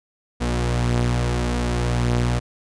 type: tone pair together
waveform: sawtooth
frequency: 59.72 / 120.3 Hz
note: A#1 / B2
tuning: +43 / -45 cents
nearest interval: octave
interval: 1212 cents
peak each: -18 dBFS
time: 0.4-2.4 s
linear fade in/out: 20 ms
effects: resampled to 22050 Hz